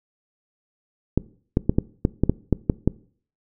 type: clicks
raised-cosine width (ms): 3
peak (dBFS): -4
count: 10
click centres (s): 1.176 / 1.571 / 1.695 / 1.785 / 2.051 / 2.236 / 2.296 / 2.527 / 2.698 / 2.876
effects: noise-tail reverb RT60 0.5 s tail -21 dB re dry